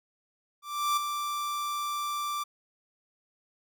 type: tone with ADSR envelope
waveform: 45% pulse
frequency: 1174.7 Hz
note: D6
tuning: in tune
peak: -23 dBFS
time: 0.62-2.44 s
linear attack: 350 ms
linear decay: 8 ms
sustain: -7 dB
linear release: 14 ms
effects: none